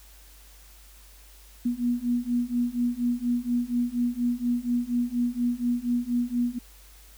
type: beating tone pair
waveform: sine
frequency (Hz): 239.7 / 243.9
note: A#3 / B3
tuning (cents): +48 / -21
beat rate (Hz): 4.2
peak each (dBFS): -27 / -26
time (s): 1.65-6.59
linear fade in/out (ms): 10
effects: added 50 Hz sine -50 dBFS peak until 7.17 s + white hiss -54 dBFS RMS until 7.17 s